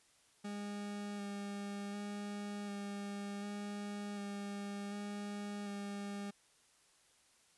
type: tone with vibrato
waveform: 40% pulse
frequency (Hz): 203.2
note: G#3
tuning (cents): -38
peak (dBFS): -40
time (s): 0.44-6.31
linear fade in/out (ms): 10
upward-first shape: square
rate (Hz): 0.67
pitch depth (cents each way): 12
effects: white hiss -69 dBFS RMS until 7.57 s + resampled to 24000 Hz